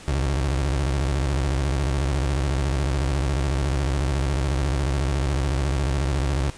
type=tone with vibrato; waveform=30% pulse; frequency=68.5 Hz; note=C#2; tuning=20 cents flat; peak=-18 dBFS; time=0.08-6.5 s; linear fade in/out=0 ms; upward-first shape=square; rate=14 Hz; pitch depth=150 cents each way; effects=pink hiss -43 dBFS RMS until 6.57 s + resampled to 22050 Hz